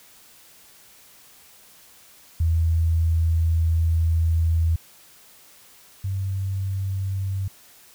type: tone pair in turn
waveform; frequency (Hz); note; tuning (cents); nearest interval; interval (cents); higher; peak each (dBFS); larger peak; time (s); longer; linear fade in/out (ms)
sine; 82 / 96.43; E2 / G2; -9 / -28; minor third; 281; second; -17 / -23; first; 2.4-4.76 / 6.04-7.48; first; 5
effects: white hiss -51 dBFS RMS until 7.94 s